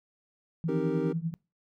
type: tone with tremolo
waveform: sine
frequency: 164.81 Hz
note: E3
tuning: in tune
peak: -25 dBFS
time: 0.64-1.34 s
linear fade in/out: 0 ms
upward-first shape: triangle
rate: 10 Hz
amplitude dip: 100%
type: chord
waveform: triangle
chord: C minor seventh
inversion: none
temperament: equal with one note detuned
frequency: 264.1 / 311.1 / 392 / 466.2 Hz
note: C4 / Eb4 / G4 / Bb4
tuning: +16 / 0 / 0 / 0 cents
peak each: -31 dBFS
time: 0.68-1.13 s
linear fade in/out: 10 ms
effects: noise-tail reverb RT60 0.3 s tail -24 dB re dry